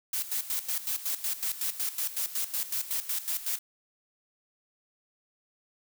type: noise with tremolo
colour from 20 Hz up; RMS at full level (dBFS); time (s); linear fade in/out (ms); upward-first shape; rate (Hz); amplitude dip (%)
blue; -30; 0.13-3.59; 5; square; 5.4; 75
effects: none